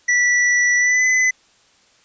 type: tone with pitch glide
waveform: square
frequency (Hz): 1958 to 2018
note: B6 to B6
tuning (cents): -15 to +37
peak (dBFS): -14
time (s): 0.08-1.31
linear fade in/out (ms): 10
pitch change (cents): +52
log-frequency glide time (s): 0.77-1.06
effects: white hiss -55 dBFS RMS until 2.04 s + resampled to 16000 Hz